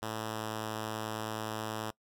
5% pulse tone with pitch glide, 110 to 109.37 Hz, A2 to A2, 0 to -10 cents, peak -24 dBFS, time 0.02-1.91 s, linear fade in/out 10 ms, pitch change -10 cents, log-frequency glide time 0.32-0.4 s, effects noise-tail reverb RT60 0.1 s tail -22 dB re dry

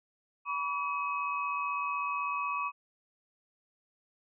sine tone cluster, 982 / 1138 / 2547 Hz, B5 / C#6 / D#7, -10 / +45 / +40 cents, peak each -38 / -32 / -37 dBFS, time 0.45-2.72 s, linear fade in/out 50 ms, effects none

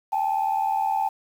sine tone pair together, 791 / 870.6 Hz, G5 / A5, +15 / -19 cents, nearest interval major second, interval 166 cents, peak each -23 dBFS, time 0.12-1.09 s, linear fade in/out 10 ms, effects tanh soft clip ceiling -15 dBFS + 8-bit

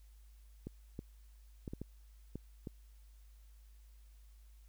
clicks, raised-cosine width 3 ms, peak -29 dBFS, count 7, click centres 0.67 / 0.991 / 1.678 / 1.735 / 1.816 / 2.356 / 2.672 s, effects added 52 Hz sine -56 dBFS peak until 4.68 s + white hiss -73 dBFS RMS until 4.68 s

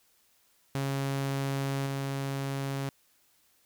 sawtooth tone with level steps, 137.3 Hz, C#3, 16 cents flat, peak -25 / -27 dBFS, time 0.75-2.89 s, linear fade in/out 0 ms, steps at 1.86 s, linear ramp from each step 5 ms, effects white hiss -67 dBFS RMS until 3.65 s

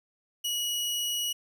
sawtooth tone, 2914 Hz, F#7, 27 cents flat, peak -25 dBFS, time 0.44-1.33 s, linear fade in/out 10 ms, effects none

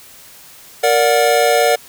square chord, Bb augmented, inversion none, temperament just, 466.2 / 582.7 / 728.4 Hz, Bb4 / D5 / F#5, 0 / -14 / -27 cents, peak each -16 dBFS, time 0.83-1.76 s, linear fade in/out 10 ms, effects white hiss -41 dBFS RMS until 1.88 s

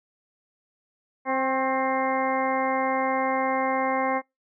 harmonic tone with a mistuned harmonic, 263.2 Hz, C4, 10 cents sharp, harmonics 1 / 2 / 3 / 4 / 5 / 6 / 7 / 8, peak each -30 / -28 / -27 / -28 / -41 / -39 / -37 / -33 dBFS, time 1.25-4.22 s, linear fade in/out 50 ms, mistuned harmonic 4, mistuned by +27 cents, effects noise-tail reverb RT60 0.2 s tail -25 dB re dry

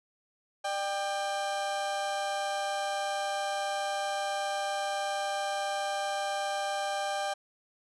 35% pulse tone pair together, 599 / 791.5 Hz, D5 / G5, +34 / +17 cents, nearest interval perfect fourth, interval 483 cents, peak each -33 / -30 dBFS, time 0.64-7.34 s, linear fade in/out 10 ms, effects resampled to 22050 Hz

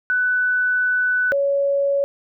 sine tone pair in turn, 1494 / 559.6 Hz, F#6 / C#5, +16 / +16 cents, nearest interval octave + perfect fourth, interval 1700 cents, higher first, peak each -16 dBFS, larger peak neither, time 0.1-1.32 / 1.32-2.04 s, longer first, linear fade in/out 0 ms, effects none

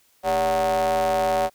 square ring-modulated tone, 87 Hz, F2, 6 cents flat, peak -17 dBFS, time 0.23-1.5 s, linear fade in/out 50 ms, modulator 658 Hz, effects white hiss -61 dBFS RMS until 1.54 s

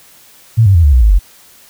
sine tone with pitch steps, 113.3 / 97.5 / 83.9 / 72.2 / 62.14 / 53.47 / 46.01 Hz, A#2 / G2 / E2 / D2 / B1 / A1 / F#1, -49 / -9 / +31 / -29 / +11 / -49 / -9 cents, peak -4 dBFS, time 0.57-1.193 s, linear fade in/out 20 ms, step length 89 ms, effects white hiss -43 dBFS RMS until 1.69 s

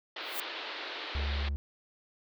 white band-pass noise, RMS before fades -40 dBFS, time 0.16-1.49 s, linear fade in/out 5 ms, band 300 to 4200 Hz, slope 48 dB/octave
violet noise with exponential growth, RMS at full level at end -32 dBFS, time 0.21-0.4 s, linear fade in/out 2 ms, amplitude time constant 40 ms
triangle tone, 71.1 Hz, C#2, 45 cents sharp, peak -28 dBFS, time 1.15-1.56 s, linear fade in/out 0 ms
effects none

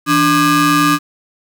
35% pulse ring-modulated tone, 454.6 Hz, A#4, 43 cents flat, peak -5 dBFS, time 0.06-0.99 s, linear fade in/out 50 ms, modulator 746 Hz, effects 7-bit

